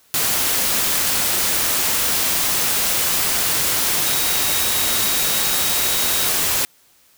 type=tone in noise; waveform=sine; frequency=3798 Hz; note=A#7; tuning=32 cents sharp; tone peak=-28 dBFS; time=4.06-6.28 s; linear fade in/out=0 ms; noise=white; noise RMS=-19 dBFS; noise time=0.14-6.65 s; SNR=-12 dB; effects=white hiss -55 dBFS RMS until 7.17 s